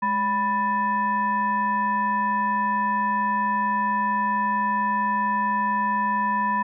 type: tone with frequency modulation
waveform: sine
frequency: 987.8 Hz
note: B5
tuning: in tune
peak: -20 dBFS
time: 0.02-6.63 s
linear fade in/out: 10 ms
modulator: 780 Hz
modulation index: 0.7
effects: none